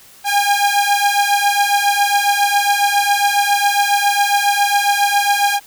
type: beating tone pair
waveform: sawtooth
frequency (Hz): 807 / 814.3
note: G#5 / G#5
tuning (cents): -50 / -34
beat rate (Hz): 7.3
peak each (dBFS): -12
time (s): 0.24-5.6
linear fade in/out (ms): 50
effects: white hiss -44 dBFS RMS until 5.66 s